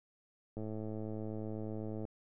click train, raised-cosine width 2 ms, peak -29 dBFS, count 161, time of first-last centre 0.57-2.051 s, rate 108 Hz, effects none

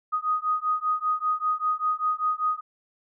sine beating tone pair, 1244 / 1249.1 Hz, D#6 / D#6, -1 / +6 cents, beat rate 5.1 Hz, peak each -26 dBFS, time 0.12-2.61 s, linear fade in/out 20 ms, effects none

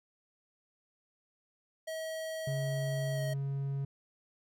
square tone with pitch glide, 640 to 631.2 Hz, D#5 to D#5, +49 to +25 cents, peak -37 dBFS, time 1.87-3.34 s, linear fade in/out 10 ms, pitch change -24 cents, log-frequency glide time 3.14-3.2 s
triangle tone, 138.2 Hz, C#3, 5 cents flat, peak -30 dBFS, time 2.47-3.85 s, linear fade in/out 5 ms
effects none

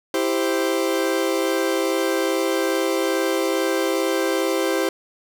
40% pulse chord, C major, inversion first, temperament equal, 329.6 / 392 / 523.3 Hz, E4 / G4 / C5, 0 / 0 / 0 cents, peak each -23 dBFS, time 0.14-4.89 s, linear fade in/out 2 ms, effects none

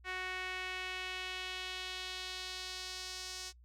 sawtooth tone with band-pass filter sweep, 370 Hz, F#4, in tune, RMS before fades -42 dBFS, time 0.04-3.53 s, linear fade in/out 50 ms, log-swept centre 2000 to 5600 Hz, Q 1.8, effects noise-tail reverb RT60 0.1 s tail -24 dB re dry + added 60 Hz sine -57 dBFS peak until 3.64 s

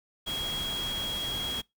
sine tone in noise, 3295 Hz, G#7, 14 cents flat, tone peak -31 dBFS, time 0.26-1.62 s, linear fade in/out 20 ms, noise pink, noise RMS -38 dBFS, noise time 0.26-1.62 s, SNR +4 dB, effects noise-tail reverb RT60 0.2 s tail -25 dB re dry

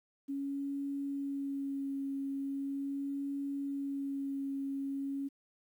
sine tone with vibrato, 277.2 Hz, C#4, in tune, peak -34 dBFS, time 0.28-5.29 s, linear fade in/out 20 ms, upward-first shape sine, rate 0.4 Hz, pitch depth 16 cents each way, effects 11-bit

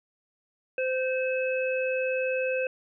harmonic tone, 517 Hz, C5, 21 cents flat, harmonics 1 / 3 / 5, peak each -26 / -36 / -32 dBFS, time 0.78-2.67 s, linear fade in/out 2 ms, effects none

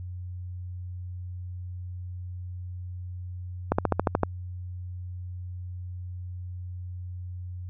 slowing click train, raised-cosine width 1 ms, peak -7 dBFS, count 8, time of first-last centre 3.72-4.233 s, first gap 65 ms, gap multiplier 1.04, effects added 90 Hz sine -34 dBFS peak until 7.69 s

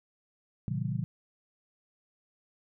sine chord, A# diminished seventh, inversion none, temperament equal with one note detuned, 116.54 / 138.59 / 167.21 / 196 Hz, A#2 / C#3 / E3 / G3, 0 / 0 / +25 / 0 cents, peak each -34 / -34 / -35 / -38 dBFS, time 0.68-1.04 s, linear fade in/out 0 ms, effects none

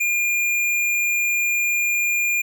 square tone, 2411 Hz, D7, 45 cents sharp, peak -19 dBFS, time 0-2.42 s, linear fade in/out 10 ms, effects none

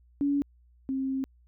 sine tone pair in turn, 283.7 / 266.5 Hz, C#4 / C4, +40 / +32 cents, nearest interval minor second, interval 108 cents, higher first, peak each -23 / -27 dBFS, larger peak first, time 0.21-0.42 / 0.89-1.24 s, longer second, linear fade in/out 0 ms, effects added 60 Hz sine -57 dBFS peak until 1.47 s

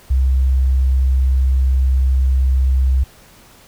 sine tone, 65.41 Hz, C2, in tune, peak -11 dBFS, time 0.1-3.04 s, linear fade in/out 10 ms, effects pink hiss -46 dBFS RMS until 3.67 s

